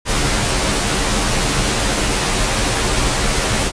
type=noise with comb filter; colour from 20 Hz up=pink; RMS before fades=-17 dBFS; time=0.05-3.72 s; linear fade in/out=50 ms; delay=12 ms; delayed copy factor=-0.75; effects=resampled to 22050 Hz